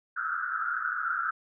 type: band-pass noise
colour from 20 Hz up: white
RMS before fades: -31 dBFS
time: 0.16-1.31 s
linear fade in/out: 10 ms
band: 1300 to 1500 Hz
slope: 96 dB/octave
effects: none